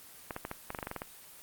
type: clicks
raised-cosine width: 0.5 ms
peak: -21 dBFS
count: 12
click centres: 0.308 / 0.364 / 0.451 / 0.514 / 0.704 / 0.748 / 0.788 / 0.828 / 0.871 / 0.914 / 0.963 / 1.019 s
effects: white hiss -52 dBFS RMS until 1.42 s + Opus 24 kbps